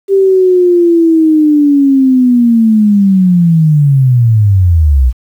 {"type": "linear sweep", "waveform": "sine", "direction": "down", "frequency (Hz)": [394.8, 58.3], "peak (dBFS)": -4, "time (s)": [0.08, 5.13], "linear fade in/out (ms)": 50, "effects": ["7-bit"]}